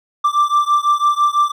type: beating tone pair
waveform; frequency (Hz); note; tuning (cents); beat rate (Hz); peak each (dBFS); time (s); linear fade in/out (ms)
triangle; 1174.7 / 1180.7; D6 / D6; 0 / +9; 6; -13 / -14; 0.24-1.52; 10
effects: none